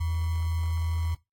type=tone with sample-and-hold; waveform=sine; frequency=82.41 Hz; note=E2; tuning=in tune; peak=-25 dBFS; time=0-1.15 s; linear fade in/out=10 ms; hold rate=1050 Hz; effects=noise-tail reverb RT60 0.2 s tail -19 dB re dry + AAC 64 kbps